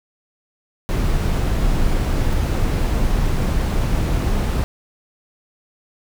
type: noise with dropouts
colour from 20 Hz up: brown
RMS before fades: -18 dBFS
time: 0.89-4.64 s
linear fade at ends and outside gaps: 0 ms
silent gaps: 2.33-2.334 s
effects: none